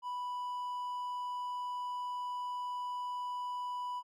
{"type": "tone", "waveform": "triangle", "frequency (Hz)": 987.8, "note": "B5", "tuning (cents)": 0, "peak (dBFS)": -34, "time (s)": [0.02, 4.03], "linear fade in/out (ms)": 50, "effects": []}